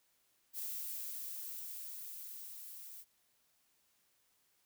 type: noise with level ramp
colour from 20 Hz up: violet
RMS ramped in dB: -41 to -51 dBFS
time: 0.53-3.05 s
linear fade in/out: 50 ms
effects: white hiss -75 dBFS RMS until 4.65 s